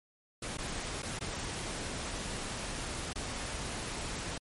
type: noise with dropouts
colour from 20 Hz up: pink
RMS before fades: -38 dBFS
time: 0.42-4.38 s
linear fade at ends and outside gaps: 5 ms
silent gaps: 0.573-0.583 / 1.022-1.029 / 1.191-1.208 / 3.132-3.156 s
effects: MP3 48 kbps